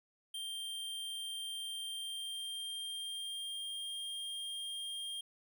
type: tone with pitch glide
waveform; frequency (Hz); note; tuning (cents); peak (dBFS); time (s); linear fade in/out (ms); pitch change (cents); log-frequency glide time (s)
square; 3169 to 3210; G7 to G7; +18 to +40; -40; 0.34-5.21; 5; +22; 1.87-3.9
effects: none